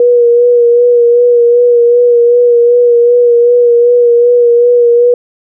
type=tone with vibrato; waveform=sine; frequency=479.7 Hz; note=A#4; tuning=50 cents sharp; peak=-3 dBFS; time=0-5.14 s; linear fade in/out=2 ms; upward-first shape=sine; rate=2.6 Hz; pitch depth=26 cents each way; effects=none